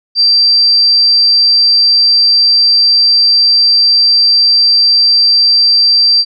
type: tone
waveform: sine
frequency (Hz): 4698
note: D8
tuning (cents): 0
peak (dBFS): -5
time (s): 0.15-6.25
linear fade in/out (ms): 50
effects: none